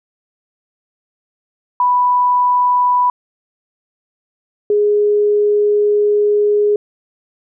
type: tone pair in turn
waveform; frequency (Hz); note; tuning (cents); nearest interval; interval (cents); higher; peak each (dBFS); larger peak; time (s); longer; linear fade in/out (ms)
sine; 987.8 / 415.3; B5 / G#4; 0 / 0; octave + minor third; 1500; first; -10; neither; 1.8-3.1 / 4.7-6.76; second; 2
effects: none